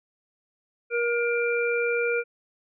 harmonic tone, 473.6 Hz, A#4, 27 cents sharp, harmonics 1 / 3 / 5, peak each -24 / -29 / -29 dBFS, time 0.9-2.24 s, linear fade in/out 50 ms, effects none

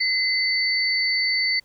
sine tone pair together, 2049 / 4521 Hz, C7 / C#8, -37 / +33 cents, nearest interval octave + major second, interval 1370 cents, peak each -22 dBFS, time 0-1.6 s, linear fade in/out 10 ms, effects pink hiss -61 dBFS RMS until 1.64 s

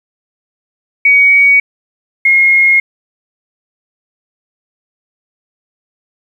sine tone pair in turn, 2251 / 2150 Hz, C#7 / C7, +26 / +47 cents, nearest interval minor second, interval 79 cents, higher first, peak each -4 / -5 dBFS, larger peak first, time 1.05-1.6 / 2.25-2.8 s, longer neither, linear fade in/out 5 ms, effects 7-bit

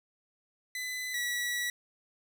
sawtooth tone pair in turn, 2007 / 1940.9 Hz, B6 / B6, +27 / -31 cents, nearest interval minor second, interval 58 cents, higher first, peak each -31 / -27 dBFS, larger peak second, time 0.75-1.14 / 1.14-1.7 s, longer second, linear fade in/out 2 ms, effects none

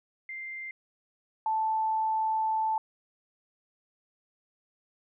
sine tone pair in turn, 2093 / 878.4 Hz, C7 / A5, 0 / -3 cents, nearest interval octave + minor third, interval 1503 cents, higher first, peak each -36 / -25 dBFS, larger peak second, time 0.29-0.71 / 1.46-2.78 s, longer second, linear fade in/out 2 ms, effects none

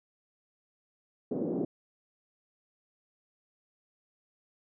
pink band-pass noise, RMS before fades -32 dBFS, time 1.31-1.65 s, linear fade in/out 5 ms, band 200 to 490 Hz, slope 24 dB/octave, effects none

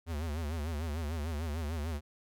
square tone with vibrato, 78 Hz, D#2, 5 cents sharp, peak -34 dBFS, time 0.06-2.01 s, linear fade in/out 50 ms, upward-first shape sine, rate 6.7 Hz, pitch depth 140 cents each way, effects none

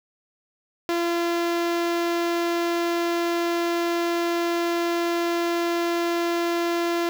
sawtooth tone with notch filter, 341.8 Hz, F4, 37 cents flat, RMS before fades -24 dBFS, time 0.89-7.09 s, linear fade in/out 0 ms, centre 10000 Hz, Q 0.73, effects 8-bit

